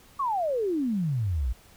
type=exponential sweep; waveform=sine; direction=down; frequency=1158 to 55 Hz; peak=-24 dBFS; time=0.19-1.53 s; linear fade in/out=10 ms; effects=pink hiss -55 dBFS RMS until 1.76 s